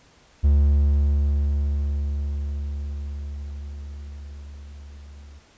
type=tone with level ramp; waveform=triangle; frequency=71.7 Hz; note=D2; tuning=41 cents flat; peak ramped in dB=-11 to -39 dBFS; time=0.43-5.4 s; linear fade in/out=20 ms; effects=pink hiss -55 dBFS RMS until 5.57 s + resampled to 16000 Hz